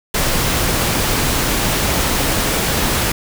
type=noise; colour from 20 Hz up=pink; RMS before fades=-17 dBFS; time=0.14-3.12 s; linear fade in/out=5 ms; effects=none

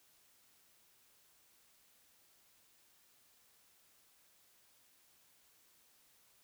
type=silence; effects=white hiss -69 dBFS RMS until 6.43 s

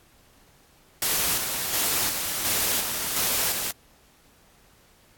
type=noise with tremolo; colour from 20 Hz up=white; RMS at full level=-24 dBFS; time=1.02-3.71 s; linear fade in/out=2 ms; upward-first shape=square; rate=1.4 Hz; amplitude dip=40%; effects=pink hiss -58 dBFS RMS until 5.17 s + AAC 64 kbps

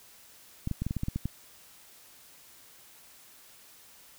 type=clicks; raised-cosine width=5 ms; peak=-18 dBFS; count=10; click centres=0.674 / 0.713 / 0.82 / 0.866 / 0.909 / 0.967 / 1.034 / 1.084 / 1.16 / 1.256 s; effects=white hiss -55 dBFS RMS until 4.18 s

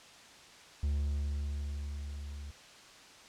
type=tone with level ramp; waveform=triangle; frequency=72 Hz; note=D2; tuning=34 cents flat; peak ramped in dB=-26 to -39 dBFS; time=0.83-2.51 s; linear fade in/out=5 ms; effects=white hiss -54 dBFS RMS until 3.28 s + low-pass 6000 Hz 12 dB/octave

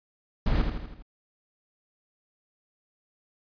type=noise with echo; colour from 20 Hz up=brown; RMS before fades=-22 dBFS; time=0.46-0.62 s; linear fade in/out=5 ms; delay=81 ms; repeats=5; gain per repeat=-5 dB; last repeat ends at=1.025 s; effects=resampled to 11025 Hz

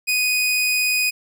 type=tone; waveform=sawtooth; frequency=2489 Hz; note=D#7; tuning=in tune; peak=-14 dBFS; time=0.07-1.11 s; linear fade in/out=20 ms; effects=none

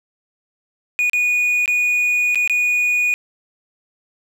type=tone with dropouts; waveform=triangle; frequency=2460 Hz; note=D#7; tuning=20 cents flat; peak=-13 dBFS; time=0.99-3.14 s; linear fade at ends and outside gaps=0 ms; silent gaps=1.097-1.133 / 1.658-1.678 / 2.347-2.356 / 2.476-2.497 s; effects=9-bit

